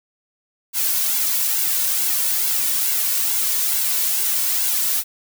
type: noise with flanger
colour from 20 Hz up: blue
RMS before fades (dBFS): -20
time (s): 0.73-5.04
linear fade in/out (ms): 50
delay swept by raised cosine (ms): 1.6 to 2.49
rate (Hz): 2.3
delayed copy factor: -0.65
effects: none

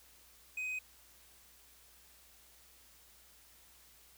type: tone with hard clipping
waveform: triangle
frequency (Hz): 2511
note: D#7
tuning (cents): +15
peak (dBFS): -37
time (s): 0.57-0.79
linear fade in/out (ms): 5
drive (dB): 6
effects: added 60 Hz sine -70 dBFS peak until 4.17 s + white hiss -62 dBFS RMS until 4.17 s

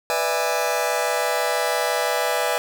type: chord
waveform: sawtooth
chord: E dominant seventh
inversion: second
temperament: just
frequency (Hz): 494.4 / 593.3 / 659.3 / 824.1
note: B4 / D5 / E5 / G#5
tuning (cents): +2 / +18 / 0 / -14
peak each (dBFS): -22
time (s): 0.1-2.58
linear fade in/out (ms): 0
effects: none

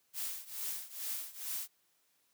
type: noise with tremolo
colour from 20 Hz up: blue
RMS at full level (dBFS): -37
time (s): 0.13-1.68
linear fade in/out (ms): 50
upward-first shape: triangle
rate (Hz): 2.3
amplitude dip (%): 90
effects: white hiss -74 dBFS RMS until 2.33 s + high-pass 100 Hz 12 dB/octave

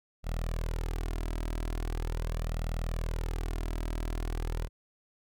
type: tone with flanger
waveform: sawtooth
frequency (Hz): 40.41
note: E1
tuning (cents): -34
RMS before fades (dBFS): -33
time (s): 0.23-4.69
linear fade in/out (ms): 50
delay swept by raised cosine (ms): 1.5 to 3.1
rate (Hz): 0.41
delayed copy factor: +0.55
effects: none

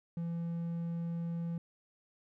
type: tone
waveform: triangle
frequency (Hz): 168.7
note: E3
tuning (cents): +40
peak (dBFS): -32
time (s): 0.17-1.58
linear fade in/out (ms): 2
effects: none

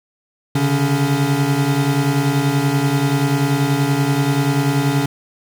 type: tone cluster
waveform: square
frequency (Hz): 135.5 / 145.9 / 281.3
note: C#3 / D3 / C#4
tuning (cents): -39 / -11 / +26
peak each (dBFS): -20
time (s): 0.55-5.06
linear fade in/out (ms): 5
effects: none

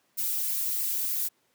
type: noise with flanger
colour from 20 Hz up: violet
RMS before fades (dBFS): -29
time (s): 0.17-1.29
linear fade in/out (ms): 20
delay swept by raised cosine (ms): 0.4 to 5.6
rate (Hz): 3.1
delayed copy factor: +0.8
effects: pink hiss -69 dBFS RMS until 1.54 s + high-pass 200 Hz 12 dB/octave

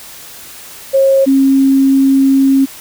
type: tone pair in turn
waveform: sine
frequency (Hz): 541 / 270.5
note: C#5 / C#4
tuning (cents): -42 / -42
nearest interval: octave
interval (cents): 1200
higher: first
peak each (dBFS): -6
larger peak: neither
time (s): 0.93-1.26 / 1.26-2.66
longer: second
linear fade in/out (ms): 20
effects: white hiss -33 dBFS RMS until 2.8 s

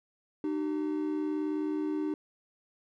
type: tone pair together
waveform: triangle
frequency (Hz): 304.2 / 383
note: D#4 / G4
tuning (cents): -39 / -40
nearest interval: major third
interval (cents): 399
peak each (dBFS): -28 / -34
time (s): 0.44-2.14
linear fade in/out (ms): 2
effects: none

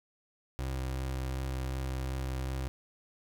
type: tone with vibrato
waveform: 30% pulse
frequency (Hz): 65.41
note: C2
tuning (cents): 0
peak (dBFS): -30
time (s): 0.59-2.68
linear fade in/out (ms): 0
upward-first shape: sine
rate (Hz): 2.7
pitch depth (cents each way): 11
effects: none

